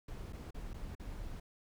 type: noise with dropouts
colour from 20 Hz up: brown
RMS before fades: -44 dBFS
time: 0.08-1.4 s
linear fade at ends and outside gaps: 5 ms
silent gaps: 0.325-0.33 / 0.508-0.544 / 0.734-0.741 / 0.952-0.996 s
effects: none